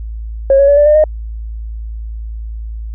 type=tone with pitch steps; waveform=sine; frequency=544 / 557.7 / 571.7 / 586.1 / 600.8 / 615.9 Hz; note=C#5 / C#5 / D5 / D5 / D5 / D#5; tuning=-33 / +10 / -47 / -4 / +39 / -18 cents; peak=-4 dBFS; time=0.5-1.04 s; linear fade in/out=2 ms; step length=90 ms; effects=tanh soft clip ceiling 0 dBFS + added 55 Hz sine -21 dBFS peak until 2.94 s